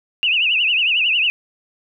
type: tone with vibrato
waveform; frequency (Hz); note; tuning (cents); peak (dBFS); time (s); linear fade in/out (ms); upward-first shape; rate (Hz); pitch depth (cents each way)
sine; 2720; F7; -46; -14; 0.23-1.3; 0; triangle; 11; 180
effects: none